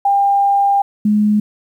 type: tone pair in turn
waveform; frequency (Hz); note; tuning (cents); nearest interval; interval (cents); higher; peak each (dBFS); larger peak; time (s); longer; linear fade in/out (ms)
sine; 799 / 210.2; G5 / G#3; +33 / +21; octave + major seventh; 2312; first; -10; neither; 0.05-0.82 / 1.05-1.4; first; 5
effects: 8-bit